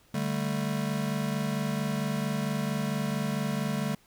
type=chord; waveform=square; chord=D suspended fourth; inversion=none; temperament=just; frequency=146.83 / 195.78 / 220.2 Hz; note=D3 / G3 / A3; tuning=0 / -2 / +2 cents; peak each=-33 dBFS; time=0.14-3.95 s; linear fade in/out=5 ms; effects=pink hiss -62 dBFS RMS until 4.06 s